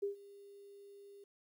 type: tone with ADSR envelope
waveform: sine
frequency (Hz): 402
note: G4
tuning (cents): +44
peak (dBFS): -32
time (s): 0.02-1.24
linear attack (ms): 13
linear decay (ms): 120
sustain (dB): -21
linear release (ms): 4
effects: 12-bit